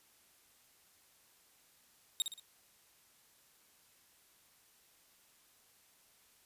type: tone with echo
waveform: sawtooth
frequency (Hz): 3729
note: A#7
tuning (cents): 0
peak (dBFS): -26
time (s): 2.2-2.22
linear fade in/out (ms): 0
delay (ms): 59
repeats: 3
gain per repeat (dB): -7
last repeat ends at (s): 2.397
effects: white hiss -67 dBFS RMS until 6.45 s + resampled to 32000 Hz